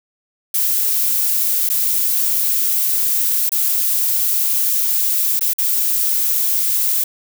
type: noise with dropouts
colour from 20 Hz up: violet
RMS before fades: -17 dBFS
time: 0.54-7.04 s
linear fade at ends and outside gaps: 5 ms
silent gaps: 1.691-1.699 / 3.493-3.518 / 5.394-5.409 / 5.535-5.584 s
effects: none